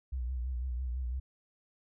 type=tone with vibrato; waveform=sine; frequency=62.5 Hz; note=B1; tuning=21 cents sharp; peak=-32 dBFS; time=0.12-1.2 s; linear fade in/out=10 ms; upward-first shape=triangle; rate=6 Hz; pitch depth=100 cents each way; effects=none

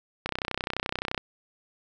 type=click train; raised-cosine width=0.3 ms; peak=-12 dBFS; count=30; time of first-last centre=0.26-1.178 s; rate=31.6 Hz; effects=none

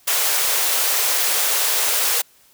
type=high-pass noise; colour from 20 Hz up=white; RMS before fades=-19 dBFS; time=0.07-2.22 s; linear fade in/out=10 ms; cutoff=400 Hz; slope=48 dB/octave; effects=white hiss -54 dBFS RMS until 2.53 s

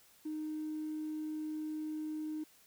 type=tone; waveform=triangle; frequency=308.7 Hz; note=D#4; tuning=14 cents flat; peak=-33 dBFS; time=0.25-2.44 s; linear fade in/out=10 ms; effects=tanh soft clip ceiling -34 dBFS + white hiss -64 dBFS RMS until 2.66 s

